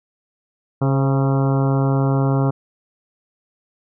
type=harmonic tone with a mistuned harmonic; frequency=136.4 Hz; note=C#3; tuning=28 cents flat; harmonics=1 / 2 / 3 / 4 / 5 / 6 / 7 / 8 / 9 / 10; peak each=-16 / -22 / -26 / -28 / -30 / -32 / -33 / -34 / -35 / -36 dBFS; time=0.81-2.51 s; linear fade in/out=10 ms; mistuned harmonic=4; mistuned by=-32 cents; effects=none